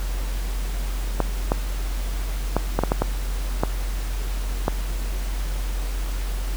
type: clicks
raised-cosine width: 1 ms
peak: -5 dBFS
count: 9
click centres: 1.203 / 1.519 / 2.566 / 2.79 / 2.836 / 2.919 / 3.02 / 3.635 / 4.681 s
effects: added 45 Hz sine -23 dBFS peak until 6.56 s + pink hiss -37 dBFS RMS until 6.56 s